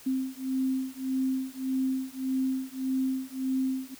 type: beating tone pair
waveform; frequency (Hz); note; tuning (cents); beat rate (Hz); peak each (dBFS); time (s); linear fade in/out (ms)
sine; 261.6 / 263.3; C4 / C4; 0 / +11; 1.7; -30 / -30; 0.06-3.95; 10
effects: white hiss -51 dBFS RMS until 3.99 s